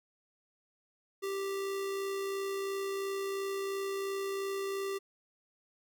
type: tone with amplitude modulation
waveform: square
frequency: 392 Hz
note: G4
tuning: in tune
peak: -33 dBFS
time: 1.22-4.99 s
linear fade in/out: 20 ms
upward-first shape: sine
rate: 62.9 Hz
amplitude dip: 25%
effects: none